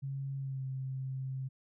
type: tone with pitch glide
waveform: sine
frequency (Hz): 136.7 to 132.27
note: C#3 to C3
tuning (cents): -24 to +19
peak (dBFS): -35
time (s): 0.02-1.49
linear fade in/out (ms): 20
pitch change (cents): -57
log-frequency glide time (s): 0.37-0.64
effects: none